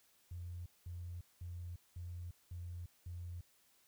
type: tone bursts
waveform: triangle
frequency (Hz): 87.31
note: F2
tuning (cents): 0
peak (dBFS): -39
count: 6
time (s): 0.31-3.41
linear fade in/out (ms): 5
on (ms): 350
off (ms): 200
effects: tanh soft clip ceiling -41 dBFS + white hiss -71 dBFS RMS until 3.87 s